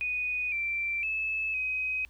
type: tone with pitch steps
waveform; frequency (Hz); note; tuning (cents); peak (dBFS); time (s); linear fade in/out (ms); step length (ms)
sine; 2482 / 2349 / 2606 / 2523; D#7 / D7 / E7 / D#7; -5 / 0 / -20 / +23; -28; 0.01-2.05; 0; 510
effects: added 60 Hz sine -53 dBFS peak until 2.09 s + pink hiss -65 dBFS RMS until 2.09 s